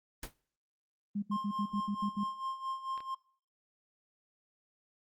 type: noise with exponential decay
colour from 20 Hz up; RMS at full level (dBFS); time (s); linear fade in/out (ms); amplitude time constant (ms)
pink; -35; 0.23-0.34; 2; 22
type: tone bursts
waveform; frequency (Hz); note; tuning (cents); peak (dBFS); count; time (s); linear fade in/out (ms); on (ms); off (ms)
sine; 204; G#3; -31; -31; 8; 1.15-2.24; 10; 75; 70
type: tone with tremolo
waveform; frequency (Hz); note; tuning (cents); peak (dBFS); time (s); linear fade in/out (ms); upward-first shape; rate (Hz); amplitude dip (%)
triangle; 1060; C6; +22; -31; 1.31-3.15; 10; sine; 4.5; 75
type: clicks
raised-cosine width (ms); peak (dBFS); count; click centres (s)
0.3; -34; 2; 2.977 / 3.005
effects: noise-tail reverb RT60 0.5 s tail -22 dB re dry + Opus 24 kbps